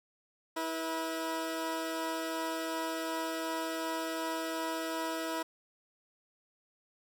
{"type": "tone pair together", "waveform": "15% pulse", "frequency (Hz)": [324.5, 485.4], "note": ["E4", "B4"], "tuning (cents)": [-27, -30], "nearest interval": "perfect fifth", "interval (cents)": 697, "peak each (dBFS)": [-28, -34], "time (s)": [0.56, 5.43], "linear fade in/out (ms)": 10, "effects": []}